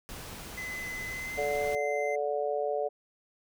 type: noise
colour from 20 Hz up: pink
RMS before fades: -43 dBFS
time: 0.09-1.75 s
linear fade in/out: 0 ms
type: tone with pitch glide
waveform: triangle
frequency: 2029 to 2074 Hz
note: B6 to C7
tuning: +46 to -16 cents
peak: -34 dBFS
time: 0.57-2.16 s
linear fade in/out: 10 ms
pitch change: +38 cents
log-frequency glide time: 1.1-1.37 s
type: harmonic tone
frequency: 145.4 Hz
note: D3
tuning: 17 cents flat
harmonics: 3 / 4 / 5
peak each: -32 / -31 / -34 dBFS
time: 1.37-2.89 s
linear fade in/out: 20 ms
effects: none